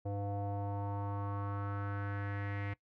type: tone with low-pass filter sweep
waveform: square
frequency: 100.7 Hz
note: G2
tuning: 47 cents sharp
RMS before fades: -38 dBFS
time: 0.05-2.74 s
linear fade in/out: 10 ms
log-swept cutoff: 610 to 2100 Hz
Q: 4
effects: noise-tail reverb RT60 0.1 s tail -20 dB re dry